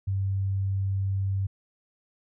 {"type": "tone", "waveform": "sine", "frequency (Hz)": 97.2, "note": "G2", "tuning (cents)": -14, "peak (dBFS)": -24, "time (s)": [0.07, 1.47], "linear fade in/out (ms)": 10, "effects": []}